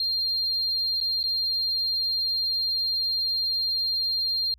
sine tone with dropouts, 4196 Hz, C8, 4 cents sharp, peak -22 dBFS, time 0-4.54 s, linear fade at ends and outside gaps 2 ms, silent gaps 1.003-1.011 / 1.23-1.238 s, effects tanh soft clip ceiling -19 dBFS + added 60 Hz sine -53 dBFS peak until 4.58 s

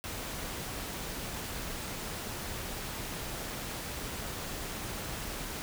pink noise with amplitude modulation, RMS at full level -37 dBFS, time 0.04-5.62 s, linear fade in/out 0 ms, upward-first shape sine, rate 218 Hz, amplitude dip 35%, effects none

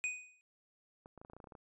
square tone with exponential decay, 2489 Hz, D#7, in tune, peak -32 dBFS, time 0.04-0.41 s, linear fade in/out 0 ms, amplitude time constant 80 ms
clicks, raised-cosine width 1 ms, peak -39 dBFS, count 12, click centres 1.059 / 1.177 / 1.215 / 1.249 / 1.299 / 1.334 / 1.366 / 1.402 / 1.442 / 1.472 / 1.522 / 1.552 s
effects resampled to 22050 Hz

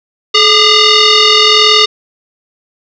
sine tone with frequency modulation, 387.5 Hz, G4, 20 cents flat, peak -4 dBFS, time 0.34-1.86 s, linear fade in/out 10 ms, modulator 816 Hz, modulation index 5.6, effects none

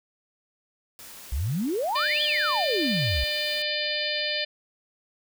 white noise, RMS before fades -44 dBFS, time 0.99-3.62 s, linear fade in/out 0 ms
sine exponential two-way sweep, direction up then down, 57.3 to 3520 to 57.3 Hz, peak -24 dBFS, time 1.32-3.24 s, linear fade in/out 5 ms, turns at 2.23 s
harmonic tone, 599 Hz, D5, 34 cents sharp, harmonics 1 / 3 / 4 / 5 / 6 / 7 / 8, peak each -33 / -33 / -33 / -33 / -33 / -33 / -33 dBFS, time 1.95-4.45 s, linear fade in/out 10 ms
effects none

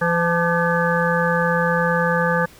harmonic tone with a mistuned harmonic, 169.9 Hz, F3, 47 cents flat, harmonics 1 / 3 / 5 / 7 / 9 / 10, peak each -22 / -21 / -25 / -25 / -25 / -24 dBFS, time 0.01-2.46 s, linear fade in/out 10 ms, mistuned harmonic 5, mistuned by +56 cents, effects pink hiss -47 dBFS RMS until 2.59 s

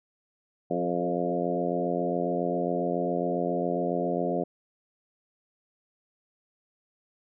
harmonic tone with a mistuned harmonic, 87.31 Hz, F2, in tune, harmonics 2 / 3 / 4 / 5 / 6 / 7 / 8, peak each -33 / -33 / -33 / -33 / -33 / -33 / -33 dBFS, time 0.7-4.44 s, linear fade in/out 10 ms, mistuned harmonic 5, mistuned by -16 cents, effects none

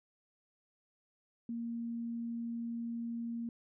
sine tone, 233.1 Hz, A#3, in tune, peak -36 dBFS, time 1.49-3.49 s, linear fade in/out 2 ms, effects none

